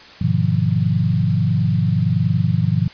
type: tone cluster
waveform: sine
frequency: 103.5 / 124.5 / 153.6 / 175 Hz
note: G#2 / B2 / D#3 / F3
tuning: -5 / +14 / -22 / +4 cents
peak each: -20 dBFS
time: 0.21-2.88 s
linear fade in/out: 5 ms
effects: white hiss -41 dBFS RMS until 2.93 s + resampled to 11025 Hz